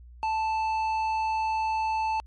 triangle tone with tanh clipping, 880 Hz, A5, in tune, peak -26 dBFS, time 0.23-2.2 s, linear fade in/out 0 ms, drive 13 dB, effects added 60 Hz sine -45 dBFS peak until 2.26 s + MP3 48 kbps

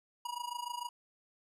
square tone with amplitude modulation, 963 Hz, B5, 44 cents flat, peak -35 dBFS, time 0.25-0.89 s, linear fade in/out 5 ms, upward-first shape sine, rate 26.7 Hz, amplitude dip 85%, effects resampled to 32000 Hz

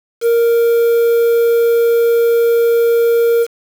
triangle tone with quantisation, 466.2 Hz, A#4, in tune, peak -7 dBFS, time 0.21-3.47 s, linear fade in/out 50 ms, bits 5, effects none

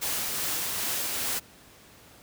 white noise with tremolo, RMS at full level -29 dBFS, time 0.01-1.4 s, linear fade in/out 20 ms, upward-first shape triangle, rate 2.5 Hz, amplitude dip 25%, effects pink hiss -53 dBFS RMS until 2.22 s + high-pass 60 Hz 12 dB/octave

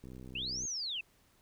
click train, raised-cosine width 3 ms, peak -36 dBFS, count 40, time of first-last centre 0.04-0.652 s, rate 63.7 Hz
sine linear two-way sweep, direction up then down, 2528 to 6645 to 2528 Hz, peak -35 dBFS, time 0.35-1.01 s, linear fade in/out 5 ms, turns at 0.65 s
effects pink hiss -68 dBFS RMS until 1.41 s

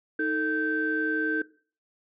sine tone cluster, 313.5 / 444.2 / 1554 Hz, D#4 / A4 / G6, +13 / +16 / -16 cents, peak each -28 / -31 / -27 dBFS, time 0.19-1.42 s, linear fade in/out 5 ms, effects noise-tail reverb RT60 0.4 s tail -19 dB re dry + tanh soft clip ceiling -15 dBFS

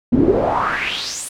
brown noise with band-pass filter sweep, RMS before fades -18 dBFS, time 0.12-1.29 s, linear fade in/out 10 ms, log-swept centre 220 to 10000 Hz, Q 4.9, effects none

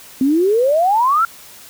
sine exponential sweep, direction up, 254.5 to 1400 Hz, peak -11 dBFS, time 0.21-1.25 s, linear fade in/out 2 ms, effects white hiss -40 dBFS RMS until 1.69 s

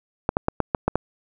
clicks, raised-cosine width 1 ms, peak -5 dBFS, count 7, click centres 0.291 / 0.369 / 0.484 / 0.603 / 0.748 / 0.88 / 0.956 s, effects none

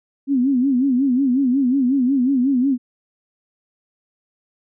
sine tone with vibrato, 261.6 Hz, C4, in tune, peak -14 dBFS, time 0.27-2.78 s, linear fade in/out 50 ms, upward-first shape sine, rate 5.5 Hz, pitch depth 130 cents each way, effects none

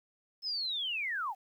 sine linear sweep, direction down, 5274 to 711 Hz, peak -32 dBFS, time 0.42-1.35 s, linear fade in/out 50 ms, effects 11-bit

